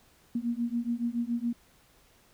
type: beating tone pair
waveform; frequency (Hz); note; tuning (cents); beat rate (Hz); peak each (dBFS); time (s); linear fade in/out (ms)
sine; 233.1 / 240.2; A#3 / B3; 0 / -48; 7.1; -31; 0.35-1.53; 5
effects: pink hiss -62 dBFS RMS until 2.33 s